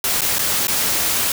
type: noise with dropouts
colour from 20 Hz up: white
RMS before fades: -19 dBFS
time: 0.04-1.32 s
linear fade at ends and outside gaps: 2 ms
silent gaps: 0.209-0.217 / 0.385-0.391 / 0.671-0.681 s
effects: none